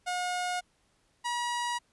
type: tone pair in turn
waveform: sawtooth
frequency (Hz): 720 / 961.1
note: F#5 / B5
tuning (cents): -47 / -47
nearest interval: perfect fourth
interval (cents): 500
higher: second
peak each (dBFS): -26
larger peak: neither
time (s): 0.06-0.61 / 1.24-1.79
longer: neither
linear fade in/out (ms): 20
effects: pink hiss -70 dBFS RMS until 1.92 s + resampled to 24000 Hz